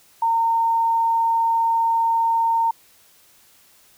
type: tone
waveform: sine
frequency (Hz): 915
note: A#5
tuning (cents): -32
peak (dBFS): -16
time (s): 0.22-2.71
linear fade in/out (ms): 5
effects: white hiss -54 dBFS RMS until 3.97 s